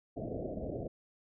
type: low-pass noise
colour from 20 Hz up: white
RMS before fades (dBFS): -39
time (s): 0.16-0.88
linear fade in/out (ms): 10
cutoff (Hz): 680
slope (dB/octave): 96
effects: none